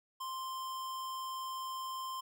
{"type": "tone", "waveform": "square", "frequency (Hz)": 1046.5, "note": "C6", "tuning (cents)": 0, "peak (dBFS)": -39, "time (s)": [0.2, 2.21], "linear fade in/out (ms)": 10, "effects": []}